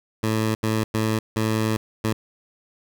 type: tone bursts at uneven times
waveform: 15% pulse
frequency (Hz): 110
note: A2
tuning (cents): 0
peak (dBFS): -14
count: 5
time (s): 0.23-0.55 / 0.63-0.84 / 0.94-1.19 / 1.36-1.77 / 2.04-2.13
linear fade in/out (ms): 5
effects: none